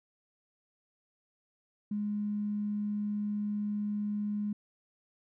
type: tone with tanh clipping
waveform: triangle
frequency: 207.7 Hz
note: G#3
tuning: in tune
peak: -30 dBFS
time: 1.91-4.53 s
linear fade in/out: 5 ms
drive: 3 dB
effects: none